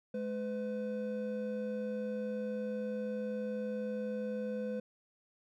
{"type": "tone pair together", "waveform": "triangle", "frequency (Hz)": [211.9, 504], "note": ["G#3", "B4"], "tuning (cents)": [35, 35], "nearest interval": "octave + minor third", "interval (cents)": 1500, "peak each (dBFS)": [-36, -35], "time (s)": [0.14, 4.8], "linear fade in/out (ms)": 5, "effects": []}